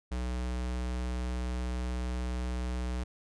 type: tone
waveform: square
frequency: 61.74 Hz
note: B1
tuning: in tune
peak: -32 dBFS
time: 0.11-3.04 s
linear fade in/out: 10 ms
effects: resampled to 22050 Hz